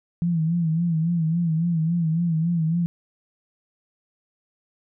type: tone with vibrato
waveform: sine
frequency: 165.7 Hz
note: E3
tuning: 9 cents sharp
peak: -19 dBFS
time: 0.22-2.86 s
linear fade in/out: 0 ms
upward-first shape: sine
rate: 3.6 Hz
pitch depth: 84 cents each way
effects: none